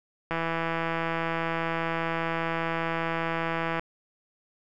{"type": "click train", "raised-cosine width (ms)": 0.5, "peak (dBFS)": -14, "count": 576, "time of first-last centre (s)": [0.31, 3.795], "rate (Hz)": 165, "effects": []}